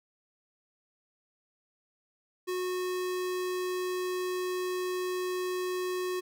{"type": "tone", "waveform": "square", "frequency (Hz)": 365.2, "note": "F#4", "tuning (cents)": -23, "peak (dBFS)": -31, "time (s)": [2.47, 6.21], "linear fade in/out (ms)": 20, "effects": []}